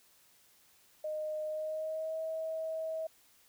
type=tone with pitch glide; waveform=sine; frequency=616 to 641 Hz; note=D#5 to E5; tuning=-17 to -49 cents; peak=-34 dBFS; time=1.04-3.07 s; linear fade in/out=5 ms; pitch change=+68 cents; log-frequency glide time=1.46-2.2 s; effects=white hiss -65 dBFS RMS until 3.48 s